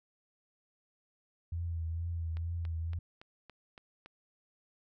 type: tone with vibrato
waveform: sine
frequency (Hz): 83.4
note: E2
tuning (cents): +21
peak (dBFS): -33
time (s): 1.52-2.99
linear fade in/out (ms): 5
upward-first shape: triangle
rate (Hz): 2.2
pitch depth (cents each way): 49
type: click train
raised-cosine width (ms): 0.3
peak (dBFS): -34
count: 7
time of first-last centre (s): 2.37-4.06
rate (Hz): 3.55
effects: none